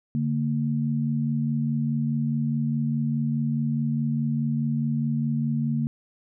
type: tone pair together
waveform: sine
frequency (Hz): 144.4 / 229.2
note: D3 / A#3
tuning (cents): -29 / -29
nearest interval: minor sixth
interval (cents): 800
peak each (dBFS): -25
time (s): 0.15-5.87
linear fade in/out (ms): 0
effects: none